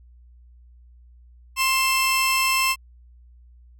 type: tone pair together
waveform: sawtooth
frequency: 1054.4 / 2657 Hz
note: C6 / E7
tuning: +13 / +13 cents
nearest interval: octave + major third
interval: 1600 cents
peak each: -18 dBFS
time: 1.56-2.76 s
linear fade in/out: 50 ms
effects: added 60 Hz sine -47 dBFS peak until 3.79 s